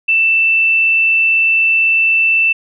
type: tone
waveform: sine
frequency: 2662 Hz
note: E7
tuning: 16 cents sharp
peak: -9 dBFS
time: 0.08-2.53 s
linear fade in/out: 10 ms
effects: none